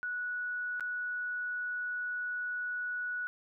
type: tone with dropouts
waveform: sine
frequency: 1470 Hz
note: F#6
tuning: 12 cents flat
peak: -33 dBFS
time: 0.03-3.27 s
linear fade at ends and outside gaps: 0 ms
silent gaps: 0.797-0.807 s
effects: none